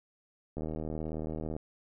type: click train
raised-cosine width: 2 ms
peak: -24 dBFS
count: 79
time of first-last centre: 0.57-1.565 s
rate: 78.4 Hz
effects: none